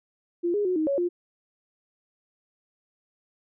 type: tone with pitch steps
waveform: sine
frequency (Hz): 345.8 / 412.5 / 365.5 / 313.2 / 557 / 351.4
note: F4 / G#4 / F#4 / D#4 / C#5 / F4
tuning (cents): -17 / -12 / -21 / +11 / +8 / +11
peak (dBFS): -22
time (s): 0.43-1.09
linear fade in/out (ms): 20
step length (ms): 110
effects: none